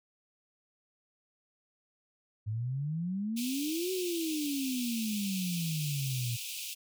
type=exponential two-way sweep; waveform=sine; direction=up then down; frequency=103.5 to 378.1 to 116 Hz; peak=-31 dBFS; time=2.46-6.37 s; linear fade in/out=20 ms; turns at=3.92 s
type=high-pass noise; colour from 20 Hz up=pink; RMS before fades=-40 dBFS; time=3.36-6.75 s; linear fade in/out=20 ms; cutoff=2400 Hz; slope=96 dB/octave
effects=none